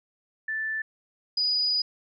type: tone pair in turn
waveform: sine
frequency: 1760 / 4937 Hz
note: A6 / D#8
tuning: 0 / -14 cents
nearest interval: octave + tritone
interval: 1786 cents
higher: second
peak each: -27 / -22 dBFS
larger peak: second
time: 0.48-0.82 / 1.37-1.82 s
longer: second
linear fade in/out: 5 ms
effects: none